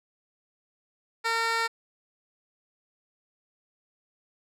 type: tone with band-pass filter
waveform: 15% pulse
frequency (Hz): 456.6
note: A#4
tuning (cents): -36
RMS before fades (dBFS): -27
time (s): 1.24-1.68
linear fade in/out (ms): 20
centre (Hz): 2500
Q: 0.66
effects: none